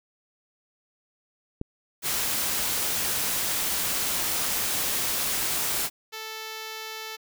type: click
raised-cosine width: 3 ms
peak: -18 dBFS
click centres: 1.614 s
type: noise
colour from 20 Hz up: white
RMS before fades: -27 dBFS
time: 2.02-5.9 s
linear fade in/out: 50 ms
type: tone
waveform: 5% pulse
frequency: 440 Hz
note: A4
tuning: in tune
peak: -23 dBFS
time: 6.12-7.17 s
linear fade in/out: 20 ms
effects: none